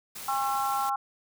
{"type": "noise", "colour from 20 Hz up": "white", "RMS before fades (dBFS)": -40, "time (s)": [0.15, 0.9], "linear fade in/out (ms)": 10}
{"type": "harmonic tone", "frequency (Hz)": 270, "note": "C#4", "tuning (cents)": -45, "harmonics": [3, 4, 5], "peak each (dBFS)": [-28, -31, -32], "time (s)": [0.28, 0.96], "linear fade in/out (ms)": 5}
{"effects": []}